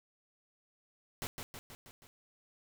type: noise with echo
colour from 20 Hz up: pink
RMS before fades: -39 dBFS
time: 1.22-1.27 s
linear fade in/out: 0 ms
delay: 160 ms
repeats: 5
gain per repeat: -4 dB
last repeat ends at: 2.07 s
effects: none